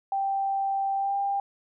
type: tone with pitch glide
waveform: sine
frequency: 784 to 796.3 Hz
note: G5 to G5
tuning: 0 to +27 cents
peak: -24 dBFS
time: 0.12-1.4 s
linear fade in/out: 2 ms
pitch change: +27 cents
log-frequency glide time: 0.96-1.15 s
effects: none